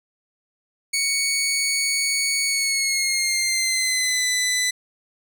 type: tone with pitch glide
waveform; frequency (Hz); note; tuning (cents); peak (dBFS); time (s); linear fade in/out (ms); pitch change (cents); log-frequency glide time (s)
15% pulse; 2231 to 1999.1; C#7 to B6; +11 to +21; -13; 0.93-4.71; 10; -190; 2.46-4.26
effects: none